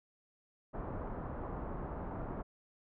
pink low-pass noise, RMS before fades -41 dBFS, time 0.73-2.43 s, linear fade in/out 20 ms, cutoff 1200 Hz, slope 24 dB/octave, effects none

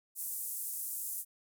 white band-pass noise, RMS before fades -39 dBFS, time 0.15-1.25 s, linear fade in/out 50 ms, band 8500 to 15000 Hz, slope 24 dB/octave, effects none

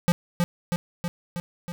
square tone with echo, 174 Hz, F3, 6 cents flat, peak -17 dBFS, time 0.08-0.12 s, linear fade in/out 0 ms, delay 320 ms, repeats 5, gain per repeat -3 dB, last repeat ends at 1.72 s, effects none

